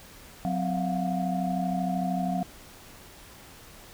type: tone cluster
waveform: sine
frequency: 183.2 / 257.8 / 689 / 722 Hz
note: F#3 / C4 / F5 / F#5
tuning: -17 / -26 / -24 / -43 cents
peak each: -28 / -33 / -34 / -32 dBFS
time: 0.45-2.43 s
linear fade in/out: 0 ms
effects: pink hiss -49 dBFS RMS until 3.93 s